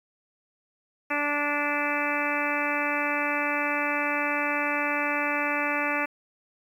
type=harmonic tone; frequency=291.7 Hz; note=D4; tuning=12 cents flat; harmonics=1 / 2 / 3 / 4 / 5 / 6 / 7 / 8 / 9; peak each=-33 / -33 / -33 / -33 / -33 / -33 / -33 / -33 / -33 dBFS; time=1.1-6.06 s; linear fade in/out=10 ms; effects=9-bit